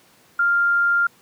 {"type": "tone", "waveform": "sine", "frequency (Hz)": 1396.9, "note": "F6", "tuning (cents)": 0, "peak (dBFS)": -15, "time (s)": [0.39, 1.07], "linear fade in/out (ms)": 5, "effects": ["pink hiss -54 dBFS RMS until 1.21 s", "high-pass 150 Hz 12 dB/octave"]}